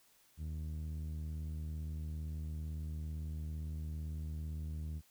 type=tone with low-pass filter; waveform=sawtooth; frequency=77.78 Hz; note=D#2; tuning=in tune; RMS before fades=-41 dBFS; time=0.37-5.02 s; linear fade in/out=50 ms; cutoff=160 Hz; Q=0.85; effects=white hiss -68 dBFS RMS until 5.1 s